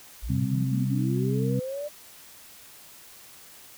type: linear sweep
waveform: sine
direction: up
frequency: 42.65 to 600 Hz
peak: -30 dBFS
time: 0.22-1.89 s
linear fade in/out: 20 ms
type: harmonic tone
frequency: 65.41 Hz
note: C2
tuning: in tune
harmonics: 2 / 3 / 4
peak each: -25 / -29 / -31 dBFS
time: 0.29-1.6 s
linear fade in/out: 10 ms
effects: white hiss -49 dBFS RMS until 3.77 s